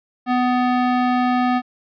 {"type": "tone with band-pass filter", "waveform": "square", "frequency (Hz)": 249.3, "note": "B3", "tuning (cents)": 16, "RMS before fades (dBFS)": -18, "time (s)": [0.26, 1.62], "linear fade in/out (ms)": 50, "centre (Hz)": 840, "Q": 0.7, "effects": ["resampled to 11025 Hz"]}